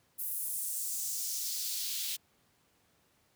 white noise with high-pass filter sweep, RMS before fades -36 dBFS, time 0.18-2.17 s, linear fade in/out 20 ms, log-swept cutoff 12000 to 3200 Hz, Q 1.7, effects pink hiss -70 dBFS RMS until 3.35 s + high-pass 80 Hz 12 dB/octave

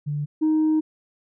sine tone pair in turn, 146.83 / 311.8 Hz, D3 / D#4, 0 / +4 cents, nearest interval octave + minor second, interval 1304 cents, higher second, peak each -23 / -15 dBFS, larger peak second, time 0.06-0.26 / 0.41-0.81 s, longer second, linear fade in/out 20 ms, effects tanh soft clip ceiling -15 dBFS

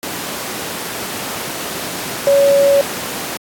sine tone in noise, 560 Hz, C#5, 18 cents sharp, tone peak -8 dBFS, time 2.27-2.81 s, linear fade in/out 0 ms, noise pink, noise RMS -23 dBFS, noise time 0.03-3.37 s, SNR +12 dB, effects high-pass 200 Hz 12 dB/octave + AAC 64 kbps

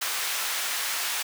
pink high-pass noise, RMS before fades -29 dBFS, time 0.01-1.23 s, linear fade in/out 10 ms, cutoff 1300 Hz, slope 12 dB/octave, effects none

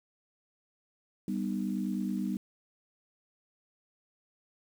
sine chord, G augmented, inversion none, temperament just, 196 / 245 / 306.2 Hz, G3 / B3 / D#4, 0 / -14 / -28 cents, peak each -32 / -35 / -37 dBFS, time 1.28-2.37 s, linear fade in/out 2 ms, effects 9-bit

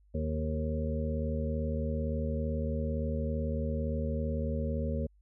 harmonic tone with a mistuned harmonic, 77.78 Hz, D#2, in tune, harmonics 1 / 2 / 3 / 5 / 6 / 7, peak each -32 / -38 / -36 / -45 / -41 / -39 dBFS, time 0.14-5.07 s, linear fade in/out 10 ms, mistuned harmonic 6, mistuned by -21 cents, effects added 50 Hz sine -60 dBFS peak until 5.21 s

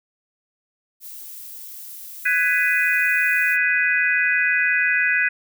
violet noise, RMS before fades -37 dBFS, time 1-3.58 s, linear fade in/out 50 ms
sine chord, G# minor seventh, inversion third, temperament just, 1495.1 / 1661.2 / 1993.5 / 2492 Hz, F#6 / G#6 / B6 / D#7, +18 / 0 / +16 / +2 cents, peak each -22 dBFS, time 2.25-5.29 s, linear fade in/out 10 ms
effects none

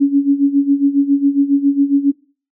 sine tone with tremolo, 280.5 Hz, C#4, 21 cents sharp, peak -7 dBFS, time 0-2.12 s, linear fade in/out 20 ms, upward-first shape sine, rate 7.3 Hz, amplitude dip 80%, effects noise-tail reverb RT60 0.4 s tail -22 dB re dry

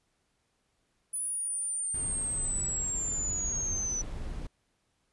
sine linear sweep, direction down, 9956 to 5920 Hz, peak -30 dBFS, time 1.13-4.02 s, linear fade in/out 10 ms
brown noise, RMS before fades -38 dBFS, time 1.94-4.47 s, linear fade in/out 5 ms
effects pink hiss -75 dBFS RMS until 5.12 s + resampled to 24000 Hz

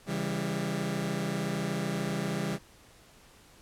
sawtooth chord, C# diminished, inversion none, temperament just, 138.59 / 166.31 / 199.57 Hz, C#3 / E3 / G3, 0 / +16 / +31 cents, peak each -32 / -30 / -29 dBFS, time 0.06-2.59 s, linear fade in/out 50 ms, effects pink hiss -57 dBFS RMS until 3.61 s + low-pass 12000 Hz 12 dB/octave

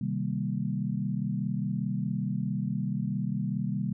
sine chord, C minor seventh, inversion none, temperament equal, 130.81 / 155.56 / 196 / 233.1 Hz, C3 / Eb3 / G3 / Bb3, 0 / 0 / 0 / 0 cents, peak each -33 / -34 / -31 / -36 dBFS, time 0.01-3.93 s, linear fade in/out 5 ms, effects none

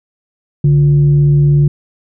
sine tone with frequency modulation, 145.5 Hz, D3, 16 cents flat, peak -6 dBFS, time 0.64-1.68 s, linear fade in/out 5 ms, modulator 208 Hz, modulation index 0.26, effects none

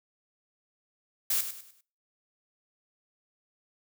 blue noise with echo, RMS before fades -27 dBFS, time 1.3-1.41 s, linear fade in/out 5 ms, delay 100 ms, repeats 4, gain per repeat -9 dB, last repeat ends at 1.81 s, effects noise-tail reverb RT60 0.4 s tail -21 dB re dry

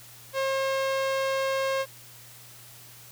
sawtooth tone with low-pass filter, 537 Hz, C5, 45 cents sharp, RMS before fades -27 dBFS, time 0.33-1.86 s, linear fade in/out 50 ms, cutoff 6000 Hz, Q 0.58, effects added 120 Hz sine -54 dBFS peak until 3.11 s + white hiss -49 dBFS RMS until 3.11 s

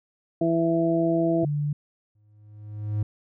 harmonic tone, 165.9 Hz, E3, 11 cents sharp, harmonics 1 / 2 / 3 / 4, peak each -27 / -22 / -33 / -25 dBFS, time 0.41-1.45 s, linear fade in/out 5 ms
sine tone, 146.83 Hz, D3, in tune, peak -23 dBFS, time 1.43-1.73 s, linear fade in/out 5 ms
triangle tone with exponential growth, 105.4 Hz, G#2, 26 cents sharp, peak -19 dBFS, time 2.15-3.03 s, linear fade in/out 5 ms, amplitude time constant 190 ms
effects none

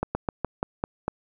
slowing click train, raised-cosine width 1 ms, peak -11 dBFS, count 7, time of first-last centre 0.03-1.08 s, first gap 120 ms, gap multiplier 1.15, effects none

